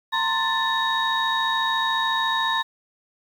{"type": "tone cluster", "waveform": "sine", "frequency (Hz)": [912, 1046, 1764, 3776], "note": ["A#5", "C6", "A6", "A#7"], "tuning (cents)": [-38, -1, 4, 22], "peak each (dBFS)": -25, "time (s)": [0.12, 2.63], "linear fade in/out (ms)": 20, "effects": ["tanh soft clip ceiling -13 dBFS", "8-bit"]}